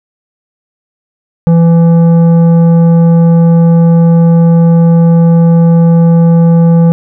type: tone with tanh clipping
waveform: sine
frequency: 167.4 Hz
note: E3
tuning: 27 cents sharp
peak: -4 dBFS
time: 1.47-6.92 s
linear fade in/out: 0 ms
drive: 10 dB
effects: none